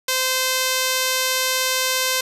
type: tone with low-pass filter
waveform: 5% pulse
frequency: 517 Hz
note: C5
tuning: 21 cents flat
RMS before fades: -21 dBFS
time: 0.08-2.21 s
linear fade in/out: 5 ms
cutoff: 11000 Hz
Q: 7.1
effects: 7-bit